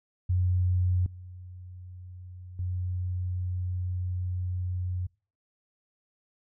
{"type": "tone with level steps", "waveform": "sine", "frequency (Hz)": 90.6, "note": "F#2", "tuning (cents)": -36, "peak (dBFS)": [-22, -41, -28], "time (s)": [0.29, 5.07], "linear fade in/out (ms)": 10, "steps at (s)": [1.06, 2.59], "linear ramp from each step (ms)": 2, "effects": ["noise-tail reverb RT60 0.4 s tail -26 dB re dry"]}